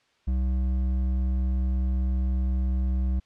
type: tone with hard clipping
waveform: triangle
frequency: 63.9 Hz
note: C2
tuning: 40 cents flat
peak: -24 dBFS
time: 0.27-3.2 s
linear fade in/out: 10 ms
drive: 11 dB
effects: white hiss -66 dBFS RMS until 3.25 s + low-pass 4000 Hz 12 dB/octave